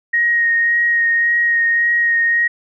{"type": "tone with vibrato", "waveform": "sine", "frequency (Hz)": 1873, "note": "A#6", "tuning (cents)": 8, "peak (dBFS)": -12, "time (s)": [0.13, 2.48], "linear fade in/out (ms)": 10, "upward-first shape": "sine", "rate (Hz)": 1.8, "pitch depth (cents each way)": 15, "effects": []}